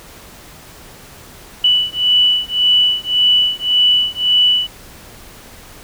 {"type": "beating tone pair", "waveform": "sine", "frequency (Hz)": [2964, 2965.8], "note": ["F#7", "F#7"], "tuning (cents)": [2, 3], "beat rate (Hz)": 1.8, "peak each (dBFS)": -14, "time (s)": [1.64, 4.67], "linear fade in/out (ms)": 5, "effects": ["pink hiss -39 dBFS RMS until 5.83 s"]}